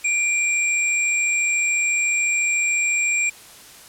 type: tone pair together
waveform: sine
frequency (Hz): 2367 / 7567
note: D7 / A#8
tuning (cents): +13 / +25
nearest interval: octave + minor sixth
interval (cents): 2012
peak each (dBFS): -19 / -23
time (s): 0.04-3.3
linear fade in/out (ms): 10
effects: white hiss -44 dBFS RMS until 3.88 s + low-pass 12000 Hz 12 dB/octave